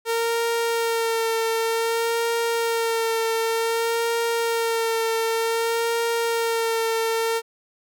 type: tone with vibrato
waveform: sawtooth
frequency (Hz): 458.1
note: A#4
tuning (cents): -30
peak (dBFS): -17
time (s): 0.05-7.42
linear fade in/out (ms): 50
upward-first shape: sine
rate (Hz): 0.54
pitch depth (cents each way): 23
effects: none